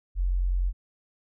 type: tone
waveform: sine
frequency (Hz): 45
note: F#1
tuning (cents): -47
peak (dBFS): -22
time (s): 0.15-0.73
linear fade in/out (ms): 50
effects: none